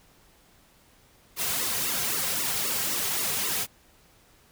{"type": "noise with flanger", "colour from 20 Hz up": "white", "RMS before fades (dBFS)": -28, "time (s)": [1.36, 3.67], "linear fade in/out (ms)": 50, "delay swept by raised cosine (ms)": [1.2, 3.5], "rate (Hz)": 3.8, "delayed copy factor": -1, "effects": ["pink hiss -59 dBFS RMS until 4.51 s"]}